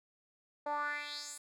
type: tone with band-pass filter sweep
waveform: 10% pulse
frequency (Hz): 293.1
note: D4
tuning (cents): -3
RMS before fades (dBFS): -39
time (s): 0.66-1.38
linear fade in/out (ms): 5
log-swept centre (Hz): 690 to 9700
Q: 3.7
effects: none